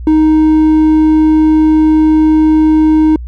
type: tone with hard clipping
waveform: sine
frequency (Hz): 311.5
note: D#4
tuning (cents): +2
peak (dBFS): -6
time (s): 0.07-3.16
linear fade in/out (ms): 2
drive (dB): 3
effects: added 60 Hz sine -21 dBFS peak until 3.27 s